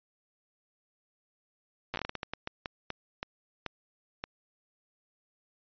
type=slowing click train; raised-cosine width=0.3 ms; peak=-18 dBFS; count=17; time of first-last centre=1.94-4.24 s; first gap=8 ms; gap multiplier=1.33; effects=resampled to 11025 Hz